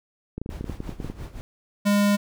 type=clicks; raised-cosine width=3 ms; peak=-18 dBFS; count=12; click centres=0.38 / 0.416 / 0.461 / 0.492 / 0.61 / 0.643 / 0.697 / 0.804 / 0.893 / 1.002 / 1.046 / 1.1 s
type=noise with tremolo; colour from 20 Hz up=brown; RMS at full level=-34 dBFS; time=0.5-1.41 s; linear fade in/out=0 ms; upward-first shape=sine; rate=5.8 Hz; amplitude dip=75%
type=tone; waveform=square; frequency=203.8 Hz; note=G#3; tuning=32 cents flat; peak=-18 dBFS; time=1.85-2.17 s; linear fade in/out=20 ms
effects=none